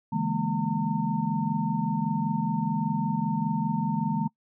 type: tone cluster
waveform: sine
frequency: 142.6 / 164.1 / 208.3 / 233.4 / 910 Hz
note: C#3 / E3 / G#3 / A#3 / A#5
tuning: +49 / -8 / +5 / +2 / -42 cents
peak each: -33 / -30 / -29 / -31 / -31 dBFS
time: 0.12-4.28 s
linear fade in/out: 10 ms
effects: noise-tail reverb RT60 0.1 s tail -23 dB re dry